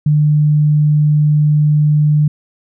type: tone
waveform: sine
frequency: 150 Hz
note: D3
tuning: 37 cents sharp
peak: -8 dBFS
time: 0.06-2.28 s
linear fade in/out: 5 ms
effects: none